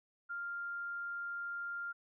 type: tone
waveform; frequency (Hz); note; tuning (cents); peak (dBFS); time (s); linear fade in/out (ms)
sine; 1396.9; F6; 0; -38; 0.29-1.93; 20
effects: none